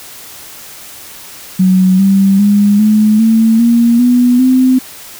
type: tone with pitch steps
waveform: sine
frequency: 186.2 / 195.01 / 204.2 / 213.9 / 224 / 234.6 / 245.7 / 257.3 Hz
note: F#3 / G3 / G#3 / A3 / A3 / A#3 / B3 / C4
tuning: +11 / -9 / -29 / -49 / +31 / +11 / -9 / -29 cents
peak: -5 dBFS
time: 1.59-4.79 s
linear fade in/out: 10 ms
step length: 400 ms
effects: white hiss -32 dBFS RMS until 5.19 s